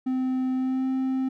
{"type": "tone with pitch glide", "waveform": "triangle", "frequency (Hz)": [258.2, 262.3], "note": ["C4", "C4"], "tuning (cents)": [-23, 4], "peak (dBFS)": -21, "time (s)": [0.06, 1.29], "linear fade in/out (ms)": 10, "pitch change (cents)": 27, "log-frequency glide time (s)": [0.54, 0.88], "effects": []}